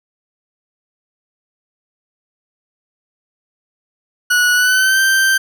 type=tone with pitch glide; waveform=40% pulse; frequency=1467 to 1563.2 Hz; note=F#6 to G6; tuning=-15 to -5 cents; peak=-10 dBFS; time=4.3-5.38 s; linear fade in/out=10 ms; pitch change=+110 cents; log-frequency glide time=4.54-5 s; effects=none